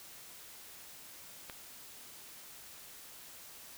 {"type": "click", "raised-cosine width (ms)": 0.3, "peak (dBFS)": -27, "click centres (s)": 1.498, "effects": ["white hiss -52 dBFS RMS until 3.77 s"]}